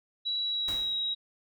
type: tone with pitch glide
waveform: sine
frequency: 3910 to 3832 Hz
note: B7 to A#7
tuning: -18 to +47 cents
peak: -28 dBFS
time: 0.25-1.15 s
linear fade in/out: 20 ms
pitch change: -35 cents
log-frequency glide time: 0.42-0.93 s
type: noise with exponential decay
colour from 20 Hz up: pink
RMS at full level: -38 dBFS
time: 0.68-1.13 s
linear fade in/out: 2 ms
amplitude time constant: 96 ms
effects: none